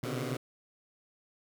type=tone cluster; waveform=15% pulse; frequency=123.3 / 130.2 / 140 / 150.4 Hz; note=B2 / C3 / C#3 / D3; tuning=-2 / -8 / +18 / +42 cents; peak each=-30 / -33 / -33 / -35 dBFS; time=0.03-0.37 s; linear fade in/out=5 ms; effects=none